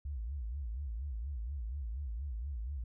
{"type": "tone with vibrato", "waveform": "sine", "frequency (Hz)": 62.9, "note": "B1", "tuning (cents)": 32, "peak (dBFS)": -36, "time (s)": [0.05, 2.84], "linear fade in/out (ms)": 5, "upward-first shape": "sine", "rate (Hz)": 4.2, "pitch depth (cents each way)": 270, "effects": []}